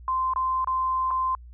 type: tone with dropouts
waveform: sine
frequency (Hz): 1039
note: C6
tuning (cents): -12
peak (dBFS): -22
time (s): 0.08-1.35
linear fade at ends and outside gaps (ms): 1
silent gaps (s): 0.336-0.36 / 0.645-0.673 / 1.107-1.111
effects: added 60 Hz sine -42 dBFS peak until 1.53 s